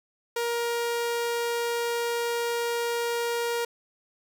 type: tone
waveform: sawtooth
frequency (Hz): 471.2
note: A#4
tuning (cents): +19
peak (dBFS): -22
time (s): 0.36-3.65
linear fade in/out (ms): 5
effects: none